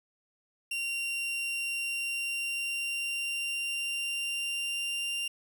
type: tone with pitch glide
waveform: 40% pulse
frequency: 2762 to 2786 Hz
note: F7 to F7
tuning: -20 to -5 cents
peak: -30 dBFS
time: 0.71-5.28 s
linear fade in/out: 5 ms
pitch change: +15 cents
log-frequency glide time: 1.76-5.17 s
effects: none

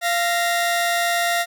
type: tone pair together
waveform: sawtooth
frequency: 691.4 / 1864.7 Hz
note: F5 / A#6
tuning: -18 / 0 cents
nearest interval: octave + perfect fourth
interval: 1718 cents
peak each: -16 / -20 dBFS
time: 0.01-1.46 s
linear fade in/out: 50 ms
effects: none

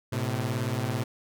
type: beating tone pair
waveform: sawtooth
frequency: 110 / 128 Hz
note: A2 / C3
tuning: 0 / -38 cents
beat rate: 18 Hz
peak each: -26 dBFS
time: 0.12-1.04 s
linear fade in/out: 10 ms
effects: none

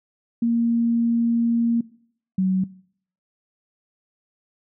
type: tone pair in turn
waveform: sine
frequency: 233.1 / 187.79 Hz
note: A#3 / F#3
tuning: 0 / +26 cents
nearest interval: major third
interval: 374 cents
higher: first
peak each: -17 dBFS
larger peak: neither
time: 0.42-1.81 / 2.38-2.64 s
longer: first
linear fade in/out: 5 ms
effects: noise-tail reverb RT60 0.6 s tail -21 dB re dry

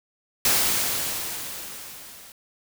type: noise with level ramp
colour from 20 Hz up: white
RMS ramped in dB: -19 to -46 dBFS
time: 0.45-2.32 s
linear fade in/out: 2 ms
effects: none

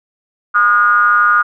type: ring-modulated tone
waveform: triangle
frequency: 106.3 Hz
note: G#2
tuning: 41 cents sharp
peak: -3 dBFS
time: 0.54-1.43 s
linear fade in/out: 20 ms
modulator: 1330 Hz
effects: none

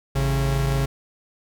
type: tone pair together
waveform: 45% pulse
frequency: 54.25 / 136.5 Hz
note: A1 / C#3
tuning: -24 / -26 cents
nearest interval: octave + major third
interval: 1598 cents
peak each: -24 / -21 dBFS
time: 0.15-0.86 s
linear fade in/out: 10 ms
effects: none

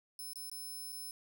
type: tone with dropouts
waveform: 5% pulse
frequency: 5250 Hz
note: E8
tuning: 8 cents flat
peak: -37 dBFS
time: 0.19-1.11 s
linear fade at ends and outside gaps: 1 ms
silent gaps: 0.333-0.357 / 0.498-0.515 / 0.922-0.926 s
effects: none

